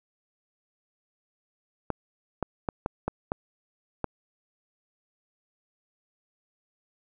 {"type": "clicks", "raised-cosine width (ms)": 1, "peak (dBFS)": -13, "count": 7, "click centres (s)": [1.903, 2.427, 2.688, 2.861, 3.08, 3.319, 4.043], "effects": []}